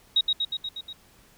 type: tone with echo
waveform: sine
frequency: 3796 Hz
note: A#7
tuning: 31 cents sharp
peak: -17 dBFS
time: 0.16-0.21 s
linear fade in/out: 5 ms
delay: 120 ms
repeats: 6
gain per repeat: -3 dB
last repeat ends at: 0.93 s
effects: pink hiss -57 dBFS RMS until 1.37 s